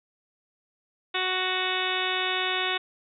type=harmonic tone with a mistuned harmonic; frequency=370.4 Hz; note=F#4; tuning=2 cents sharp; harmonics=1 / 2 / 3 / 4 / 5 / 6 / 7 / 8 / 9 / 10; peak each=-34 / -34 / -34 / -34 / -34 / -34 / -34 / -34 / -34 / -34 dBFS; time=1.14-2.78 s; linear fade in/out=10 ms; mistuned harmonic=9; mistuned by=+58 cents; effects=none